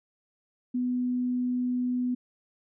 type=tone; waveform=sine; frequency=248.6 Hz; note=B3; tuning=12 cents sharp; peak=-25 dBFS; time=0.74-2.15 s; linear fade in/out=10 ms; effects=none